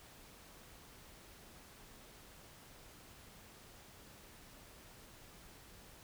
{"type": "silence", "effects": ["pink hiss -58 dBFS RMS until 6.03 s"]}